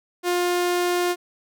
sawtooth tone, 354.1 Hz, F4, 24 cents sharp, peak -16 dBFS, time 0.23-1.16 s, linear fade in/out 50 ms, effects none

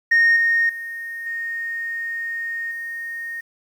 sine tone with level steps, 1850 Hz, A#6, 14 cents flat, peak -10 / -14 / -28 / -24 / -27 dBFS, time 0.11-3.41 s, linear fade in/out 10 ms, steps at 0.36 / 0.69 / 1.26 / 2.71 s, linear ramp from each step 5 ms, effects tanh soft clip ceiling -10 dBFS + 8-bit

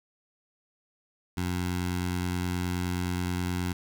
15% pulse tone with notch filter, 89.5 Hz, F2, 43 cents sharp, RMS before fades -30 dBFS, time 1.37-3.73 s, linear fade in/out 5 ms, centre 530 Hz, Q 1, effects none

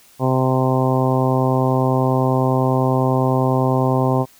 harmonic tone, 130 Hz, C3, 11 cents flat, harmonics 1 / 2 / 3 / 4 / 5 / 6 / 7 / 8, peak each -18 / -21 / -23 / -24 / -25 / -26 / -26 / -27 dBFS, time 0.19-4.26 s, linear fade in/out 50 ms, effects white hiss -50 dBFS RMS until 4.39 s

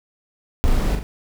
brown noise with echo, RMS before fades -19 dBFS, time 0.64-0.95 s, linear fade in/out 0 ms, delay 40 ms, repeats 2, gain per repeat -5 dB, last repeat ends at 1.03 s, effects none

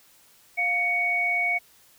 sine tone pair together, 703 / 2232 Hz, F5 / C#7, +11 / +11 cents, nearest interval octave + minor sixth, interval 2000 cents, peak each -30 / -22 dBFS, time 0.57-1.59 s, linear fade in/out 20 ms, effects white hiss -57 dBFS RMS until 1.98 s

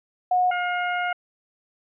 sine / 20% pulse tone pair in turn, 727 / 713.3 Hz, F#5 / F5, -31 / +36 cents, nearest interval unison, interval 33 cents, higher first, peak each -17 / -18 dBFS, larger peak first, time 0.31-0.51 / 0.51-1.13 s, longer second, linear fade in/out 5 ms, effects resampled to 8000 Hz

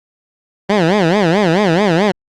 15% pulse tone with vibrato, 185 Hz, F#3, in tune, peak -4 dBFS, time 0.69-2.12 s, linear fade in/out 10 ms, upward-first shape sine, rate 4.6 Hz, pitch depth 250 cents each way, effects low-pass 4000 Hz 12 dB/octave + Opus 48 kbps

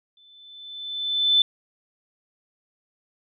sine tone with exponential growth, 3520 Hz, A7, in tune, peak -13 dBFS, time 0.17-1.42 s, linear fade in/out 2 ms, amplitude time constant 270 ms, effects none

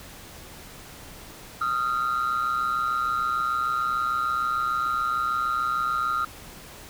sine tone pair together, 1244.5 / 1371.2 Hz, D#6 / F6, 0 / -32 cents, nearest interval major second, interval 168 cents, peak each -24 dBFS, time 1.61-6.25 s, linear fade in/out 5 ms, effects tanh soft clip ceiling -19 dBFS + pink hiss -44 dBFS RMS until 6.89 s

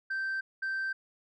sine tone pair in turn, 1560 / 1560 Hz, G6 / G6, -9 / -9 cents, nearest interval unison, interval 0 cents, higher neither, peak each -28 dBFS, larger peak neither, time 0.1-0.41 / 0.62-0.93 s, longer neither, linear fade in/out 10 ms, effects tanh soft clip ceiling -29 dBFS

